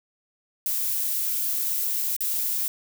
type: noise with dropouts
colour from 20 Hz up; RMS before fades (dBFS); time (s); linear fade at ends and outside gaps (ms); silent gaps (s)
violet; -26; 0.66-2.68; 1; 2.165-2.206
effects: none